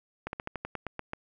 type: slowing click train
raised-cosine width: 0.5 ms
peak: -19 dBFS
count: 10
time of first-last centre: 0.27-1.134 s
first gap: 61 ms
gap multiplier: 1.11
effects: none